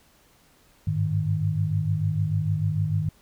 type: tone cluster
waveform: sine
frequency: 97.6 / 104.3 / 154 Hz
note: G2 / G#2 / D#3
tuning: -7 / +8 / -17 cents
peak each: -28 / -26 / -25 dBFS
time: 0.87-3.09 s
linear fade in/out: 5 ms
effects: pink hiss -59 dBFS RMS until 3.21 s